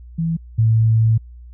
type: tone pair in turn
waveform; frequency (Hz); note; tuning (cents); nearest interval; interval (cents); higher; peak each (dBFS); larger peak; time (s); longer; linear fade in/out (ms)
sine; 164.81 / 111.95; E3 / A2; 0 / +30; perfect fifth; 670; first; -17 / -11; second; 0.18-0.37 / 0.58-1.18; second; 10
effects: added 60 Hz sine -36 dBFS peak until 1.53 s